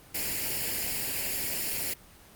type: noise with comb filter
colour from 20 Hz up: white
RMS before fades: -31 dBFS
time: 0.14-1.94 s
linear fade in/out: 10 ms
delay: 0.41 ms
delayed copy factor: +0.7
effects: pink hiss -53 dBFS RMS until 2.35 s + Opus 24 kbps